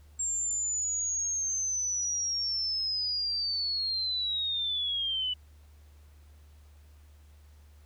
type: linear sweep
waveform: sine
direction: down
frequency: 7459 to 2960 Hz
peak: -28 dBFS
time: 0.19-5.34 s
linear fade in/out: 10 ms
effects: added 74 Hz sine -52 dBFS peak until 7.85 s + pink hiss -66 dBFS RMS until 7.85 s